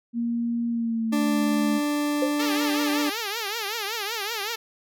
sine tone with pitch glide, 234.8 to 216.6 Hz, A#3 to A3, +13 to -27 cents, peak -23 dBFS, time 0.13-1.81 s, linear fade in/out 50 ms, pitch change -140 cents, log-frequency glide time 0.69-1.38 s
40% pulse tone, 293.7 Hz, D4, in tune, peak -22 dBFS, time 1.12-3.1 s, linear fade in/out 10 ms
sine tone with exponential decay, 523.3 Hz, C5, in tune, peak -18 dBFS, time 2.22-2.37 s, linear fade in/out 5 ms, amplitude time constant 31 ms
5% pulse tone with vibrato, 430 Hz, A4, 40 cents flat, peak -16 dBFS, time 2.39-4.56 s, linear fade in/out 10 ms, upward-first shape triangle, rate 5.3 Hz, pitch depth 190 cents each way
effects none

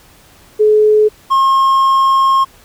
sine / triangle tone pair in turn, 426.5 / 1074.7 Hz, G#4 / C6, +46 / +46 cents, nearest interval octave + major third, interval 1600 cents, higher second, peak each -6 dBFS, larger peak neither, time 0.59-1.09 / 1.3-2.45 s, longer second, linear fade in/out 20 ms, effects pink hiss -45 dBFS RMS until 2.64 s

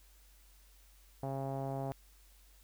sawtooth tone with low-pass filter, 135.6 Hz, C#3, 38 cents flat, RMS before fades -38 dBFS, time 1.23-1.92 s, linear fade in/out 0 ms, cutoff 740 Hz, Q 3.9, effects added 48 Hz sine -60 dBFS peak until 2.63 s + white hiss -66 dBFS RMS until 2.63 s

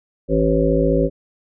harmonic tone, 54.7 Hz, A1, 9 cents flat, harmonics 1 / 3 / 5 / 7 / 9 / 10, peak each -21 / -21 / -21 / -21 / -21 / -21 dBFS, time 0.28-1.1 s, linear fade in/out 50 ms, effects none

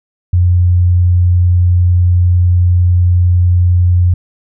sine tone, 88.9 Hz, F2, 31 cents sharp, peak -6 dBFS, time 0.33-4.14 s, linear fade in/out 5 ms, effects none

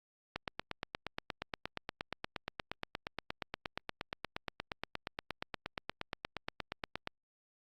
click train, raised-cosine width 0.3 ms, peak -20 dBFS, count 58, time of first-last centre 0.36-7.074 s, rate 8.49 Hz, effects Opus 48 kbps

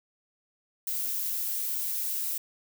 violet noise, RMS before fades -31 dBFS, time 0.87-2.38 s, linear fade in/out 5 ms, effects none

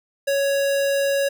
square tone, 556 Hz, C#5, 5 cents sharp, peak -19 dBFS, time 0.27-1.29 s, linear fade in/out 10 ms, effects none

